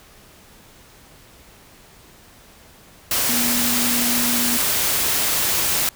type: tone in noise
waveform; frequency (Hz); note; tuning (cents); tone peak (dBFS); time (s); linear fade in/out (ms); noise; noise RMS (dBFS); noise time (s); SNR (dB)
sine; 240.7; B3; -44; -24; 3.29-4.57; 2; white; -20; 3.11-5.89; -7
effects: pink hiss -48 dBFS RMS until 5.95 s